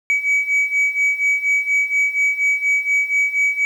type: beating tone pair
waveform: sine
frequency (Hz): 2272 / 2276.2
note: C#7 / C#7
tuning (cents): +42 / +45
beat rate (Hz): 4.2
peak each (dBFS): -18 / -15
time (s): 0.1-3.65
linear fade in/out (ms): 0
effects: tanh soft clip ceiling -12 dBFS + 8-bit